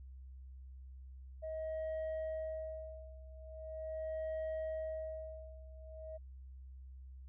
sine tone with tremolo, 634 Hz, D#5, 32 cents sharp, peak -34 dBFS, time 1.42-6.18 s, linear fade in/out 20 ms, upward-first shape sine, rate 0.41 Hz, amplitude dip 95%, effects tanh soft clip ceiling -36 dBFS + added 65 Hz sine -49 dBFS peak until 7.28 s

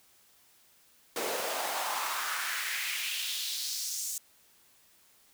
pink noise with high-pass filter sweep, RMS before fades -34 dBFS, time 1.16-4.18 s, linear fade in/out 2 ms, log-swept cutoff 440 to 7300 Hz, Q 2.5, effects white hiss -63 dBFS RMS until 5.33 s

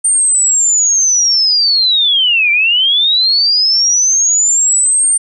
sine linear two-way sweep, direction down then up, 8880 to 2321 to 8880 Hz, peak -8 dBFS, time 0.04-5.18 s, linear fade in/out 10 ms, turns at 2.51 s, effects none

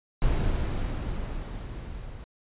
brown noise with level ramp, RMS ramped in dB -24 to -40 dBFS, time 0.22-2.24 s, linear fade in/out 0 ms, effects resampled to 8000 Hz

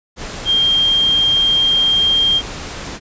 sine tone in noise, 3200 Hz, G7, 35 cents sharp, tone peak -11 dBFS, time 0.45-2.42 s, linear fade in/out 50 ms, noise pink, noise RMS -28 dBFS, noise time 0.16-3 s, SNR +14 dB, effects resampled to 16000 Hz

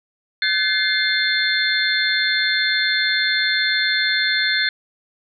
sine tone cluster, 1530 / 1717 / 2099 / 3555 / 4227 Hz, G6 / A6 / C7 / A7 / C8, -42 / -43 / +5 / +17 / +17 cents, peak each -23 dBFS, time 0.42-4.69 s, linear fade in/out 2 ms, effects none

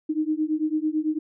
sine beating tone pair, 305.3 / 314.3 Hz, D#4 / D#4, -33 / +18 cents, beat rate 9 Hz, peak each -25 dBFS, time 0.09-1.19 s, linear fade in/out 10 ms, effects none

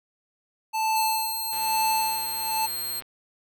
square tone with tremolo, 880 Hz, A5, in tune, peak -22 dBFS, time 0.73-2.67 s, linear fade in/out 20 ms, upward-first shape sine, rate 1.1 Hz, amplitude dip 80%
5% pulse tone, 4203 Hz, C8, 7 cents sharp, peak -22 dBFS, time 0.95-3.01 s, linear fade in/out 20 ms
click train, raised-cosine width 0.3 ms, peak -27 dBFS, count 198, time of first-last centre 1.53-3.022 s, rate 132 Hz
effects none

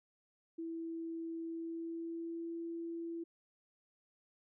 sine tone with pitch glide, 329.6 to 334.8 Hz, E4 to E4, 0 to +27 cents, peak -39 dBFS, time 0.58-3.24 s, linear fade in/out 10 ms, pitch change +27 cents, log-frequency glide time 1.45-2.56 s, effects none

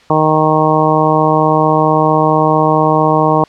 harmonic tone, 155.56 Hz, D#3, in tune, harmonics 1 / 2 / 3 / 4 / 5 / 6 / 7, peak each -16 / -16 / -16 / -16 / -16 / -16 / -16 dBFS, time 0.1-3.44 s, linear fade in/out 2 ms, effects white hiss -45 dBFS RMS until 3.48 s + low-pass 4000 Hz 12 dB/octave

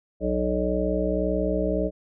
harmonic tone, 61.74 Hz, B1, in tune, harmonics 1 / 3 / 5 / 7 / 9 / 10, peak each -29 / -29 / -29 / -29 / -29 / -29 dBFS, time 0.2-1.91 s, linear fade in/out 50 ms, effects none

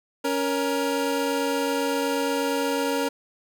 25% pulse tone pair together, 279.1 / 470 Hz, C#4 / A#4, +12 / +14 cents, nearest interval major sixth, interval 902 cents, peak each -22 dBFS, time 0.24-3.09 s, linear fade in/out 10 ms, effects none

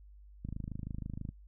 click train, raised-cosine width 5 ms, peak -27 dBFS, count 23, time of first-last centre 0.45-1.29 s, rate 26.2 Hz, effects noise-tail reverb RT60 0.1 s tail -23 dB re dry + added 50 Hz sine -52 dBFS peak until 1.47 s

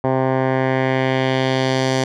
10% pulse tone with low-pass filter sweep, 131.3 Hz, C3, 6 cents sharp, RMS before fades -18 dBFS, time 0.04-2.04 s, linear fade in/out 2 ms, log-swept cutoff 1000 to 6200 Hz, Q 1.4, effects none

